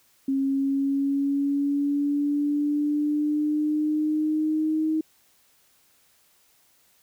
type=linear sweep; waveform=sine; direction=up; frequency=270.3 to 315.1 Hz; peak=-21 dBFS; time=0.28-5.01 s; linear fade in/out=5 ms; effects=white hiss -62 dBFS RMS until 7.02 s